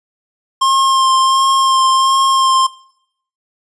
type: tone with vibrato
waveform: square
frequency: 1064 Hz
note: C6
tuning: 29 cents sharp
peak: -10 dBFS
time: 0.61-2.67 s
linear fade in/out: 10 ms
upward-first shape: sine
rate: 1.4 Hz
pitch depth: 16 cents each way
effects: noise-tail reverb RT60 0.7 s tail -20 dB re dry + resampled to 22050 Hz